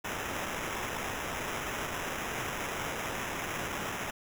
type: noise with sample-and-hold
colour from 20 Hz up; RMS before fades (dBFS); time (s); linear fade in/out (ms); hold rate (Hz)
violet; -36; 0.04-4.11; 10; 4410
effects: none